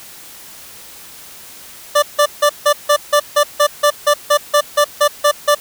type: tone bursts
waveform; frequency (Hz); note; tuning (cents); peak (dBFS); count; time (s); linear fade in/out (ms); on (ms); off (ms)
25% pulse; 587.3; D5; 0; -5; 16; 1.95-5.55; 10; 75; 160
effects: white hiss -37 dBFS RMS until 5.6 s